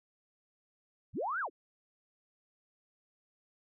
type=linear two-way sweep; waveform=sine; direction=up then down; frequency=45.94 to 1656 to 232.5 Hz; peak=-32 dBFS; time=1.13-1.5 s; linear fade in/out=50 ms; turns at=1.4 s; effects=none